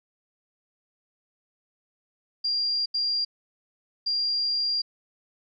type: tone bursts at uneven times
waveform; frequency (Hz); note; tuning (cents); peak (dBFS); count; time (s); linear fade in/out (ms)
sine; 4778; D8; +29; -23; 3; 2.44-2.86 / 2.94-3.25 / 4.06-4.82; 10
effects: none